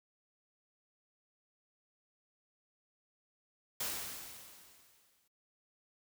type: noise with exponential decay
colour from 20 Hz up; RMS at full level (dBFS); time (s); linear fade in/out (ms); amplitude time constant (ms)
white; -36; 3.8-5.28; 5; 320
effects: noise-tail reverb RT60 0.2 s tail -26 dB re dry